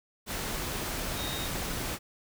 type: tone in noise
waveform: sine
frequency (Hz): 3729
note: A#7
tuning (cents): 0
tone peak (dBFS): -38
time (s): 1.15-1.49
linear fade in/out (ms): 50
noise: pink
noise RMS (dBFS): -34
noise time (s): 0.26-1.99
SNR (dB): -7
effects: none